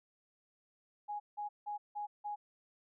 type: tone bursts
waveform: sine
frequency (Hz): 830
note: G#5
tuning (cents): -1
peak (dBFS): -37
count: 5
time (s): 1.08-2.36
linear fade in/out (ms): 20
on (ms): 120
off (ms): 170
effects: none